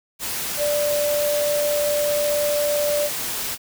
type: tone in noise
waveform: sine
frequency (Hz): 587.3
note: D5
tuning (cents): 0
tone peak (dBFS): -19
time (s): 0.57-3.1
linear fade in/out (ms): 50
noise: white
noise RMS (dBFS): -27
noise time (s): 0.19-3.58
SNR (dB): +5
effects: none